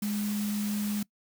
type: tone in noise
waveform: sine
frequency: 207.7 Hz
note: G#3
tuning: in tune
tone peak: -28 dBFS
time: 0.02-1.03 s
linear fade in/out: 5 ms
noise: white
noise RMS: -40 dBFS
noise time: 0.02-1.03 s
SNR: +9 dB
effects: noise-tail reverb RT60 0.1 s tail -23 dB re dry